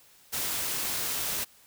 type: noise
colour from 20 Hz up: white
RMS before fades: -31 dBFS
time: 0.32-1.45 s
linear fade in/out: 20 ms
effects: white hiss -58 dBFS RMS until 1.66 s